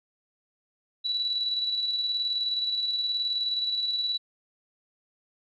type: tone with tremolo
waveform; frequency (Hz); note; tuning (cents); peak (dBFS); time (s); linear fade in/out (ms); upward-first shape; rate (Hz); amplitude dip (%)
sine; 3939; B7; -5; -24; 1.04-4.18; 20; square; 19; 35
effects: none